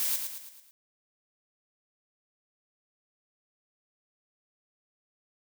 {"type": "noise with echo", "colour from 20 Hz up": "blue", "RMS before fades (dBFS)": -29, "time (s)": [0, 0.16], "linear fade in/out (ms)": 0, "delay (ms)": 110, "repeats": 5, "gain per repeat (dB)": -6, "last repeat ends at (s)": 0.71, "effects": []}